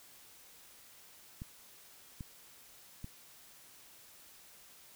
clicks, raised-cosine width 5 ms, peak -30 dBFS, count 3, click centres 1.419 / 2.208 / 3.044 s, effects white hiss -58 dBFS RMS until 4.95 s

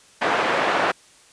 pink band-pass noise, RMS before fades -21 dBFS, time 0.21-0.92 s, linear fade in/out 10 ms, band 500 to 1900 Hz, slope 12 dB/octave, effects white hiss -52 dBFS RMS until 1.32 s + resampled to 22050 Hz

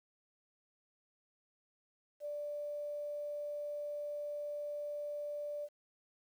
sine tone with quantisation, 587.3 Hz, D5, in tune, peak -38 dBFS, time 2.2-5.69 s, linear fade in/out 50 ms, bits 11, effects none

